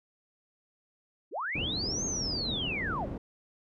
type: linear two-way sweep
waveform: sine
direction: up then down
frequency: 243.4 to 6540 to 410.3 Hz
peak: -31 dBFS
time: 1.31-3.08 s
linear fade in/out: 50 ms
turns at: 2.05 s
type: low-pass noise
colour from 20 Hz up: white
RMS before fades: -37 dBFS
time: 1.55-3.18 s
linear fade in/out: 5 ms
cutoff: 300 Hz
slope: 12 dB/octave
effects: none